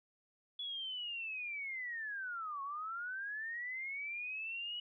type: linear two-way sweep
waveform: sine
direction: down then up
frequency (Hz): 3416 to 1088 to 2941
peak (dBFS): -39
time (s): 0.59-4.8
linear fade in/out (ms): 5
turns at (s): 2.62
effects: none